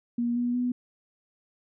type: tone with pitch steps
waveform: sine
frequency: 238.1 / 242.4 / 246.8 Hz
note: A#3 / B3 / B3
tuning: +37 / -32 / -1 cents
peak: -24 dBFS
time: 0.18-0.72 s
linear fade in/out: 5 ms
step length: 180 ms
effects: none